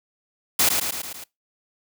white noise with echo, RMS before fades -18 dBFS, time 0.59-0.69 s, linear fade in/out 5 ms, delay 110 ms, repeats 5, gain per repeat -4 dB, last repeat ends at 1.24 s, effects noise-tail reverb RT60 0.2 s tail -23 dB re dry

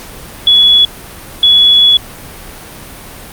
sine tone bursts at uneven times, 3392 Hz, G#7, 36 cents sharp, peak -3 dBFS, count 2, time 0.47-0.85 / 1.43-1.97 s, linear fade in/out 2 ms, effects pink hiss -30 dBFS RMS until 3.32 s + Opus 48 kbps

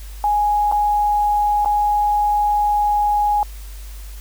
sine tone with dropouts, 830.6 Hz, G#5, in tune, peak -14 dBFS, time 0.24-3.43 s, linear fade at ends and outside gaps 1 ms, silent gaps 0.715-0.723 / 1.648-1.658 s, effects added 50 Hz sine -31 dBFS peak until 4.2 s + white hiss -44 dBFS RMS until 4.2 s

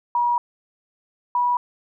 sine tone pair in turn, 960 / 975.1 Hz, B5 / B5, -49 / -22 cents, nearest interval unison, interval 27 cents, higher second, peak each -17 dBFS, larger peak neither, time 0.15-0.38 / 1.35-1.57 s, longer first, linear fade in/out 2 ms, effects none

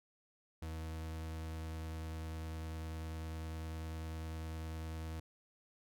40% pulse tone with vibrato, 80.1 Hz, E2, 49 cents flat, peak -40 dBFS, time 0.62-5.2 s, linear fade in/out 5 ms, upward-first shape triangle, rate 10 Hz, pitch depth 11 cents each way, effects none

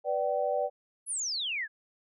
sine chord, G major, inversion first, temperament equal with one note detuned, 493.9 / 587.3 / 766.1 Hz, B4 / D5 / G5, 0 / 0 / -40 cents, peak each -32 / -29 / -32 dBFS, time 0.04-0.7 s, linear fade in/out 50 ms
sine exponential sweep, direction down, 10960 to 1625 Hz, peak -30 dBFS, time 1.06-1.68 s, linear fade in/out 50 ms
effects none

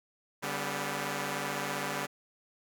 5% pulse chord, G major, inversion second, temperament equal with one note detuned, 143.31 / 196 / 246.9 Hz, D3 / G3 / B3, -42 / 0 / 0 cents, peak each -25 / -25 / -27 dBFS, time 0.42-2.07 s, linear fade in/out 20 ms, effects none

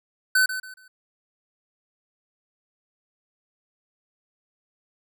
square tone with echo, 1516 Hz, F#6, 42 cents sharp, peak -17 dBFS, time 0.35-0.46 s, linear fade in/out 5 ms, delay 140 ms, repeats 3, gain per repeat -11 dB, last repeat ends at 0.88 s, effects none

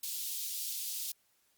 white high-pass noise, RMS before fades -38 dBFS, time 0.03-1.12 s, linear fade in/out 5 ms, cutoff 3300 Hz, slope 24 dB/octave, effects white hiss -72 dBFS RMS until 1.57 s + Opus 48 kbps

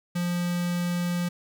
square tone with notch filter, 175.3 Hz, F3, 7 cents sharp, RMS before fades -27 dBFS, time 0.15-1.29 s, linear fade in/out 10 ms, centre 690 Hz, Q 1.2, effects 11-bit

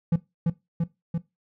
triangle tone with echo, 167.8 Hz, E3, 31 cents sharp, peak -15 dBFS, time 0.12-0.16 s, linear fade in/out 5 ms, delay 340 ms, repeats 3, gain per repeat -2 dB, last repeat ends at 1.18 s, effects noise-tail reverb RT60 0.2 s tail -17 dB re dry

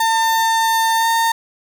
35% pulse tone with pitch glide, 901 to 912.5 Hz, A5 to A#5, +41 to -37 cents, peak -12 dBFS, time 0-1.32 s, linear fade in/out 5 ms, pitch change +22 cents, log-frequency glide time 0.96-1.07 s, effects none

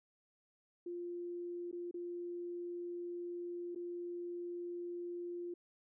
sine tone with dropouts, 349.2 Hz, F4, in tune, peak -40 dBFS, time 0.86-5.54 s, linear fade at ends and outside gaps 5 ms, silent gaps 1.714-1.727 / 1.912-1.941 / 3.749-3.758 s, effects none

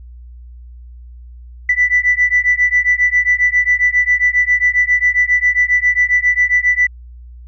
sine beating tone pair, 1975.5 / 1982.9 Hz, B6 / B6, 0 / +6 cents, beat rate 7.4 Hz, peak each -13 dBFS, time 1.69-6.87 s, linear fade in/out 5 ms, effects tanh soft clip ceiling -3 dBFS + added 60 Hz sine -33 dBFS peak until 7.47 s

